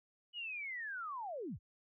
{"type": "linear sweep", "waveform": "sine", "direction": "down", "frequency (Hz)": [2960, 41.34], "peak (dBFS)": -40, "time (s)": [0.33, 1.59], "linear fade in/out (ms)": 50, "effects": []}